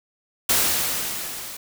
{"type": "noise with level ramp", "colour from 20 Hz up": "white", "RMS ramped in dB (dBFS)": [-18, -36], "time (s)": [0.49, 1.57], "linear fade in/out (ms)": 5, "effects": []}